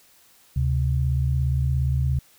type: tone pair together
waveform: sine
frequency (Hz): 73.63 / 130.81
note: D2 / C3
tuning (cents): +5 / 0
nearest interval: minor seventh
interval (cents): 995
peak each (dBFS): -22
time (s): 0.56-2.19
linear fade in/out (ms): 5
effects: white hiss -56 dBFS RMS until 2.38 s